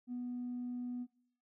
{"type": "tone with tanh clipping", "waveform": "triangle", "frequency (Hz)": 245.9, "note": "B3", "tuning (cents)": -7, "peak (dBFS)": -38, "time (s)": [0.07, 1.07], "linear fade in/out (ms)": 50, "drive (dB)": 5, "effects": ["noise-tail reverb RT60 0.6 s tail -20 dB re dry"]}